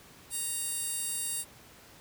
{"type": "tone with high-pass filter", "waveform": "15% pulse", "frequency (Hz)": 932.3, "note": "A#5", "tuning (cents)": 0, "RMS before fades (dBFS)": -34, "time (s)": [0.3, 1.45], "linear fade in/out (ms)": 50, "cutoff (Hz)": 7900, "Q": 1.4, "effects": ["pink hiss -54 dBFS RMS until 2 s", "high-pass 60 Hz 12 dB/octave"]}